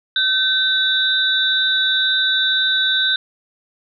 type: tone cluster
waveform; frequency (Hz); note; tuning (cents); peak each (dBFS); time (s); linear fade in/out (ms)
sine; 1533 / 3601 / 3888; G6 / A7 / B7; -39 / +39 / -28; -19; 0.16-3.16; 2
effects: none